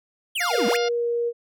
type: exponential two-way sweep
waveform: square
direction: down then up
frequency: 3400 to 194.1 to 3400 Hz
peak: -24 dBFS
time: 0.35-0.77 s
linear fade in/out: 10 ms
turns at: 0.67 s
type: harmonic tone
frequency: 705 Hz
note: F5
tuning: 16 cents sharp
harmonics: 1 / 2 / 3 / 4 / 5 / 6 / 7 / 8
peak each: -29 / -32 / -34 / -35 / -36 / -37 / -37 / -38 dBFS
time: 0.4-0.89 s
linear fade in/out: 10 ms
type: tone with pitch glide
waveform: sine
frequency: 477.7 to 472.5 Hz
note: A#4 to A#4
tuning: +42 to +23 cents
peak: -21 dBFS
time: 0.5-1.33 s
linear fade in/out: 50 ms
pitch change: -19 cents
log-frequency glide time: 0.79-1.06 s
effects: none